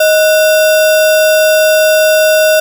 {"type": "tone with sample-and-hold", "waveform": "sine", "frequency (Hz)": 625, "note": "D#5", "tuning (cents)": 8, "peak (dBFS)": -5, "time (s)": [0, 2.6], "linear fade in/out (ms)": 5, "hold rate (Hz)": 2100, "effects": []}